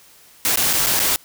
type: noise with dropouts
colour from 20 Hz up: white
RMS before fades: -18 dBFS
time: 0.45-1.16 s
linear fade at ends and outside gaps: 0 ms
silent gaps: 0.558-0.573 / 0.73-0.734 / 0.862-0.868 / 0.993-1 s
effects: white hiss -49 dBFS RMS until 1.24 s